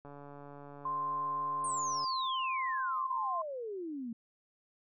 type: click train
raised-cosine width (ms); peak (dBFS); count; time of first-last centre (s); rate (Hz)
1; -36; 286; 0.05-2.043; 143
type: tone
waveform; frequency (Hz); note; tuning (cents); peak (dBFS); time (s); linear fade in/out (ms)
sine; 1047; C6; +1; -32; 0.85-3.42; 5
type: exponential sweep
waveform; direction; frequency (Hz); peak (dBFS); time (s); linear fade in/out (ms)
sine; down; 8940 to 221.9; -37; 1.64-4.13; 5
effects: none